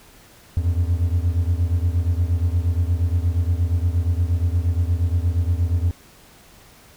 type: beating tone pair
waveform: triangle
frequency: 83.6 / 92.1 Hz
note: E2 / F#2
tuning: +25 / -7 cents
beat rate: 8.5 Hz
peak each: -17 / -20 dBFS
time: 0.57-5.91 s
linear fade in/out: 0 ms
effects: pink hiss -49 dBFS RMS until 6.96 s